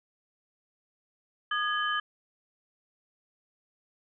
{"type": "tone cluster", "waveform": "sine", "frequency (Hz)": [1225, 1670, 3058], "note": ["D#6", "G#6", "G7"], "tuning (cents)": [-27, 9, -44], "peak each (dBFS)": [-30, -30, -34], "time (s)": [1.51, 2], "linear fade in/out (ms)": 5, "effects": []}